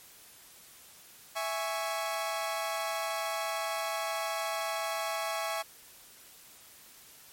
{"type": "chord", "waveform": "sawtooth", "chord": "C# minor", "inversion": "first", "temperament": "equal with one note detuned", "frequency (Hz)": [659.3, 830.6, 1111.9], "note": ["E5", "G#5", "C#6"], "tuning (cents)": [0, 0, 5], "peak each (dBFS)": [-31, -33, -33], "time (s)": [1.35, 5.63], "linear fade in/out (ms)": 20, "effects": ["white hiss -54 dBFS RMS until 7.32 s", "MP3 64 kbps"]}